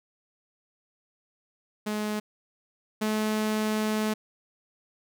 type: tone pair in turn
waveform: sawtooth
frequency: 211.7 / 215.3 Hz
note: G#3 / A3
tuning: +33 / -37 cents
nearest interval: unison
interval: 30 cents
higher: second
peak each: -24 / -21 dBFS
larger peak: second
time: 1.86-2.2 / 3.01-4.14 s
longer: second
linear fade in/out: 10 ms
effects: none